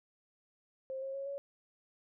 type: tone with pitch steps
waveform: sine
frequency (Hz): 529 / 538.9 / 548.9 / 559.2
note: C5 / C#5 / C#5 / C#5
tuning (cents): +19 / -49 / -17 / +15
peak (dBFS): -37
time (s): 0.9-1.38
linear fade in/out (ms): 0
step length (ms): 120
effects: none